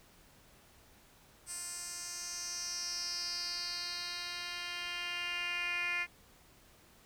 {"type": "tone with band-pass filter sweep", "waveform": "10% pulse", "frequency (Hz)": 350.6, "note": "F4", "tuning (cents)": 7, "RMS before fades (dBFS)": -39, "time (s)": [1.46, 6.07], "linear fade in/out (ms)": 50, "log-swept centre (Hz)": [8200, 2300], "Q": 4.8, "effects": ["pink hiss -62 dBFS RMS until 7.05 s"]}